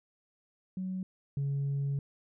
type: tone pair in turn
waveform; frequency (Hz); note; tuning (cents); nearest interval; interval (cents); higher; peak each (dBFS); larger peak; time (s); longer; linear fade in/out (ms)
sine; 186.6 / 139.79; F#3 / C#3; +15 / +15; perfect fourth; 500; first; -32 / -27; second; 0.77-1.03 / 1.37-1.99; second; 2
effects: tanh soft clip ceiling -27 dBFS